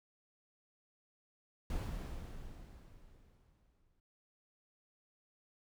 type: noise with exponential decay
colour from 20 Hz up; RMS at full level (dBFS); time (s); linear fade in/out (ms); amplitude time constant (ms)
brown; -36; 1.7-4; 2; 500
effects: none